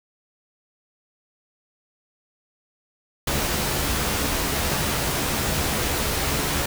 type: noise with comb filter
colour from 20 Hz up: pink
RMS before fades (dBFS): -24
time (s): 3.27-6.66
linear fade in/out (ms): 5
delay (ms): 14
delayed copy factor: +0.5
effects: none